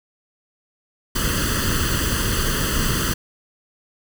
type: noise with comb filter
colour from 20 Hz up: pink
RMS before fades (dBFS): -21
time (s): 1.15-3.14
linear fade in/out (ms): 10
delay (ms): 0.65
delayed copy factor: +0.85
effects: none